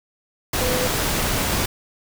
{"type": "tone in noise", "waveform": "sine", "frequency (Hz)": 504, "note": "B4", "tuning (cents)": 35, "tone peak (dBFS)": -23, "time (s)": [0.61, 0.87], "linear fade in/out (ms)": 5, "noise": "pink", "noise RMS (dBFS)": -22, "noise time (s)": [0.53, 1.66], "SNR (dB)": -4, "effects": []}